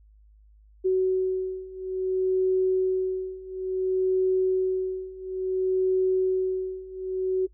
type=beating tone pair; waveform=sine; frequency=374 / 374.58 Hz; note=F#4 / F#4; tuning=+19 / +21 cents; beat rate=0.58 Hz; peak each=-26 / -24 dBFS; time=0.84-7.47 s; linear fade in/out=20 ms; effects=noise-tail reverb RT60 0.1 s tail -20 dB re dry + added 52 Hz sine -52 dBFS peak until 7.53 s